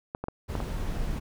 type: clicks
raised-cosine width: 1 ms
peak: -18 dBFS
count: 5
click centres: 0.149 / 0.24 / 0.284 / 0.553 / 0.603 s
type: noise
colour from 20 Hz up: brown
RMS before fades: -31 dBFS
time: 0.48-1.2 s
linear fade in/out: 20 ms
effects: none